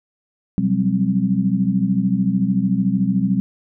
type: tone cluster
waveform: sine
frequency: 125.4 / 183.1 / 196.6 / 262.7 Hz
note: B2 / F#3 / G3 / C4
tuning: +27 / -18 / +5 / +7 cents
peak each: -26 / -20 / -18 / -24 dBFS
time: 0.58-3.4 s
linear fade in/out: 0 ms
effects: none